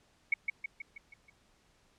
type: tone with echo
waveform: sine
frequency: 2217 Hz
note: C#7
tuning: in tune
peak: -23 dBFS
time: 0.32-0.34 s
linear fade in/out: 5 ms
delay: 160 ms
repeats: 6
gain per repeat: -5 dB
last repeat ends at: 1.3 s
effects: pink hiss -68 dBFS RMS until 1.98 s + low-pass 8000 Hz 12 dB/octave